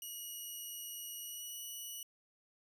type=tone with pitch glide; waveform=5% pulse; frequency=2904 to 2941 Hz; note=F#7 to F#7; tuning=-33 to -11 cents; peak=-35 dBFS; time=0.02-2.03 s; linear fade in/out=2 ms; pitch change=+22 cents; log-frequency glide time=1.21-1.61 s; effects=resampled to 32000 Hz